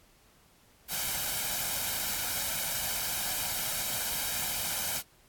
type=noise with comb filter; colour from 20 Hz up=white; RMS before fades=-32 dBFS; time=0.88-5.03 s; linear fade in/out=50 ms; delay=1.3 ms; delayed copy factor=+0.6; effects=pink hiss -62 dBFS RMS until 5.28 s + AAC 64 kbps